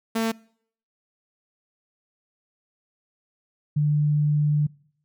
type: tone pair in turn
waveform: sawtooth / sine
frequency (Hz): 225.1 / 148.64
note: A3 / D3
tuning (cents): +40 / +21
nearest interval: perfect fifth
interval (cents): 719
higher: first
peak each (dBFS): -18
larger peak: neither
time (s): 0.15-0.32 / 3.76-4.67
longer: second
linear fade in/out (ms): 10
effects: noise-tail reverb RT60 0.6 s tail -24 dB re dry